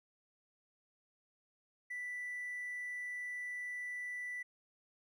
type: tone with hard clipping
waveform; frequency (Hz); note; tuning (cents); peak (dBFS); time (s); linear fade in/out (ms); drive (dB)
triangle; 1975.5; B6; 0; -40; 1.9-4.43; 10; 4
effects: none